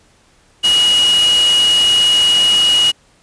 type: tone in noise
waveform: sine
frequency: 2900 Hz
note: F#7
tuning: 35 cents flat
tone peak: -9 dBFS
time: 0.63-2.92 s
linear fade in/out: 20 ms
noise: white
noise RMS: -20 dBFS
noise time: 0.63-2.92 s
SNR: +8 dB
effects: pink hiss -52 dBFS RMS until 3.22 s + resampled to 22050 Hz